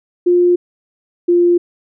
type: tone pair in turn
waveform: sine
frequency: 353.5 / 349 Hz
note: F4 / F4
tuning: +21 / -1 cents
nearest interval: unison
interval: 22 cents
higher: first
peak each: -8 dBFS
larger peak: neither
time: 0.26-0.56 / 1.28-1.58 s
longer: neither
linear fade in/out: 10 ms
effects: none